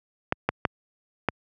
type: clicks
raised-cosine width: 0.5 ms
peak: -6 dBFS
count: 4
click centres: 0.324 / 0.49 / 0.652 / 1.287 s
effects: high-pass 80 Hz 12 dB/octave